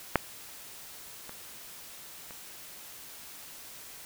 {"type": "clicks", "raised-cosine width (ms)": 0.5, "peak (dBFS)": [-6, -27, -29], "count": 3, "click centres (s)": [0.157, 1.294, 2.308], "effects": ["white hiss -47 dBFS RMS until 4.05 s"]}